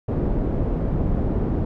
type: low-pass noise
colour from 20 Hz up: pink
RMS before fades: -22 dBFS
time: 0.08-1.65 s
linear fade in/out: 5 ms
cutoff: 420 Hz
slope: 12 dB/octave
effects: none